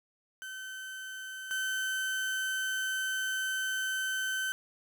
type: tone pair in turn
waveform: 35% pulse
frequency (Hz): 1534 / 1534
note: G6 / G6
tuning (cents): -38 / -38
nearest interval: unison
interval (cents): 0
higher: neither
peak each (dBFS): -38 / -29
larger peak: second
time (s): 0.42-1.51 / 1.51-4.52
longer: second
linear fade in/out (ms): 0
effects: none